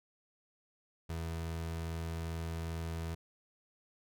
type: tone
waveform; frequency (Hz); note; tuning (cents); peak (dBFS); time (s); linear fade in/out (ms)
30% pulse; 82.41; E2; 0; -34; 1.09-3.15; 10
effects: none